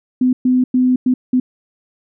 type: tone bursts at uneven times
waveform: sine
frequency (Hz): 253.3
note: B3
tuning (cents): +44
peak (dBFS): -10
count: 5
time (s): 0.21-0.33 / 0.45-0.64 / 0.74-0.96 / 1.06-1.14 / 1.33-1.4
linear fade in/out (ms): 5
effects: none